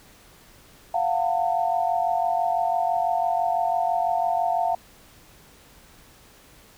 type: tone cluster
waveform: sine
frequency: 692 / 738 / 901 Hz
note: F5 / F#5 / A5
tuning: -16 / -5 / +41 cents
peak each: -23 / -25 / -28 dBFS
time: 0.94-4.75 s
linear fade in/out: 5 ms
effects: pink hiss -52 dBFS RMS until 6.77 s